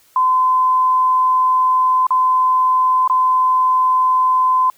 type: tone with dropouts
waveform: sine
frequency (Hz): 1024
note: C6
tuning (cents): -38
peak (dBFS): -11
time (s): 0.16-4.7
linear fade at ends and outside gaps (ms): 2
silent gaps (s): 2.068-2.106 / 3.077-3.098
effects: white hiss -53 dBFS RMS until 4.77 s